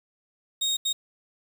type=tone bursts at uneven times; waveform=30% pulse; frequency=3729 Hz; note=A#7; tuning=in tune; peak=-21 dBFS; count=2; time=0.61-0.77 / 0.85-0.93 s; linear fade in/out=10 ms; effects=8-bit